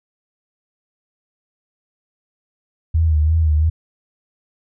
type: tone with vibrato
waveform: sine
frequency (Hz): 78.7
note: D#2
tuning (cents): +20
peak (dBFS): -12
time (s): 2.94-3.7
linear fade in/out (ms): 10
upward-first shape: sine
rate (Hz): 2.9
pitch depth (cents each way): 66
effects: none